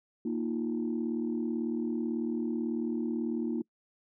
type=chord; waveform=sine; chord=Bb suspended fourth; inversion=none; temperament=equal; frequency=233.1 / 311.1 / 349.2 Hz; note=Bb3 / Eb4 / F4; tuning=0 / 0 / 0 cents; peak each=-31 / -34 / -35 dBFS; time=0.25-3.62 s; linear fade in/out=5 ms; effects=noise-tail reverb RT60 0.1 s tail -26 dB re dry + tanh soft clip ceiling -22 dBFS